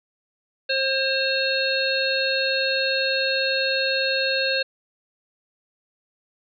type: harmonic tone with a mistuned harmonic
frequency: 534 Hz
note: C5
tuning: 35 cents sharp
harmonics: 1 / 3 / 5 / 7 / 8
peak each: -25 / -26 / -27 / -30 / -26 dBFS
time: 0.69-4.63 s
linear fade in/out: 10 ms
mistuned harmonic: 5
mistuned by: +15 cents
effects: none